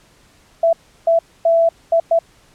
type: tone bursts at uneven times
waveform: sine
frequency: 665 Hz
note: E5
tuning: 15 cents sharp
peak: -10 dBFS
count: 5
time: 0.63-0.73 / 1.07-1.19 / 1.45-1.69 / 1.92-2 / 2.11-2.19 s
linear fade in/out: 5 ms
effects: pink hiss -52 dBFS RMS until 2.54 s + low-pass 10000 Hz 12 dB/octave